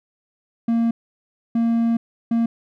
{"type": "tone bursts at uneven times", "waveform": "triangle", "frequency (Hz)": 231, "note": "A#3", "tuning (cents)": -16, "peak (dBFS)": -14, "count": 3, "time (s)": [[0.68, 0.91], [1.55, 1.97], [2.31, 2.46]], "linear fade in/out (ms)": 5, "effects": []}